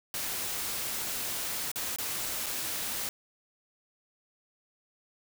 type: noise with dropouts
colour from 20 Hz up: white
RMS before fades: -34 dBFS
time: 0.14-3.09 s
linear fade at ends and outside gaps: 1 ms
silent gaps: 1.716-1.758 / 1.961-1.985 / 2.461-2.465 s
effects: none